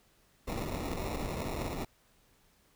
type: noise with sample-and-hold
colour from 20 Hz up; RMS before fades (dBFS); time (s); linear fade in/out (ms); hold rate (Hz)
pink; -36; 0.47-1.85; 10; 1575
effects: pink hiss -67 dBFS RMS until 2.75 s